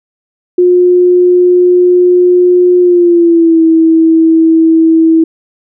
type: tone with pitch glide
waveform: sine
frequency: 358.2 to 324.7 Hz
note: F4 to E4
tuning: +44 to -26 cents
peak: -3 dBFS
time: 0.58-5.24 s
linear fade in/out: 5 ms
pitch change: -170 cents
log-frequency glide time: 2.8-3.62 s
effects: none